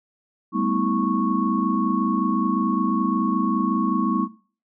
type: tone cluster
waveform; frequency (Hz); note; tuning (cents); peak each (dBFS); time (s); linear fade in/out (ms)
sine; 197 / 222.3 / 251.1 / 320.4 / 1104; G3 / A3 / B3 / E4 / C#6; +9 / +18 / +29 / -49 / -7; -26; 0.52-4.28; 50
effects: noise-tail reverb RT60 0.4 s tail -17 dB re dry